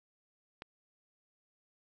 click, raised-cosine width 0.3 ms, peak -27 dBFS, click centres 0.621 s, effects none

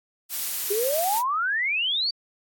blue noise, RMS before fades -28 dBFS, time 0.29-1.23 s, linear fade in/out 50 ms
sine exponential sweep, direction up, 392 to 4699 Hz, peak -22 dBFS, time 0.7-2.11 s, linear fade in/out 10 ms
effects AAC 64 kbps

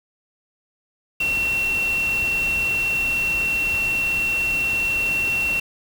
sine tone in noise, 2719 Hz, F7, 47 cents flat, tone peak -19 dBFS, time 1.2-5.6 s, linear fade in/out 5 ms, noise pink, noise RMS -33 dBFS, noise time 1.2-5.6 s, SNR +11 dB, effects none

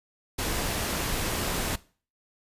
pink noise, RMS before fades -29 dBFS, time 0.38-1.76 s, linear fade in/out 10 ms, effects noise-tail reverb RT60 0.4 s tail -20 dB re dry + resampled to 32000 Hz

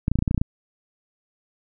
clicks, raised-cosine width 5 ms, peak -8 dBFS, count 10, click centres 0.081 / 0.116 / 0.156 / 0.189 / 0.224 / 0.278 / 0.311 / 0.346 / 0.378 / 0.415 s, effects none

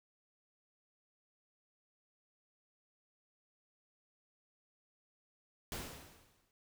pink noise with exponential decay, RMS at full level -40 dBFS, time 5.72-6.51 s, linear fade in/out 1 ms, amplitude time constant 170 ms, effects none

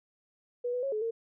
sine tone with pitch steps, 486.9 / 495.1 / 547 / 428.5 / 457.1 Hz, B4 / B4 / C#5 / A4 / A#4, -25 / +4 / -23 / -46 / -34 cents, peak -29 dBFS, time 0.64-1.11 s, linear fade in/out 10 ms, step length 94 ms, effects none

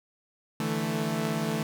sawtooth chord, D suspended second, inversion none, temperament equal with one note detuned, 147.94 / 164.81 / 220 Hz, D3 / E3 / A3, +13 / 0 / 0 cents, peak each -30 / -28 / -26 dBFS, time 0.6-1.63 s, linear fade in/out 2 ms, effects none

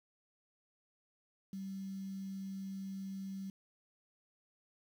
sine tone with quantisation, 193.4 Hz, G3, 23 cents flat, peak -40 dBFS, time 1.53-3.5 s, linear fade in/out 2 ms, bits 10, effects none

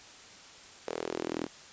sawtooth tone with high-pass filter sweep, 41.16 Hz, E1, 2 cents flat, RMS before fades -36 dBFS, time 0.87-1.47 s, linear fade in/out 10 ms, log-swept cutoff 470 to 290 Hz, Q 3, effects white hiss -51 dBFS RMS until 1.72 s + resampled to 16000 Hz

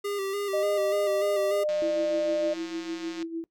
square tone with vibrato, 397.6 Hz, G4, 25 cents sharp, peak -29 dBFS, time 0.04-1.64 s, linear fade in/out 10 ms, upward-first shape square, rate 3.4 Hz, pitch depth 36 cents each way
sine tone with pitch glide, 614 to 602.1 Hz, D#5 to D5, -23 to +43 cents, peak -24 dBFS, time 0.53-2.54 s, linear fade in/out 10 ms, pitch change -34 cents, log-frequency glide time 0.67-1.94 s
click train, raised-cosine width 0.2 ms, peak -25 dBFS, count 276, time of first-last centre 1.69-3.226 s, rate 179 Hz
sine tone with tremolo, 330 Hz, E4, 2 cents sharp, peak -28 dBFS, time 1.82-3.44 s, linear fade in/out 0 ms, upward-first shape sine, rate 6.6 Hz, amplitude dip 65%
effects noise-tail reverb RT60 0.1 s tail -20 dB re dry

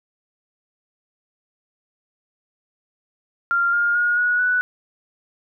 sine tone with pitch steps, 1390 / 1412.7 / 1435.7 / 1459.1 / 1482.9 Hz, F6 / F6 / F6 / F#6 / F#6, -9 / +19 / +47 / -25 / +3 cents, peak -16 dBFS, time 3.51-4.61 s, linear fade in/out 0 ms, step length 220 ms, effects none

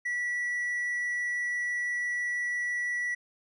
sine tone with hard clipping, 1949 Hz, B6, 23 cents flat, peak -29 dBFS, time 0.05-3.15 s, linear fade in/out 10 ms, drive 2 dB, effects none

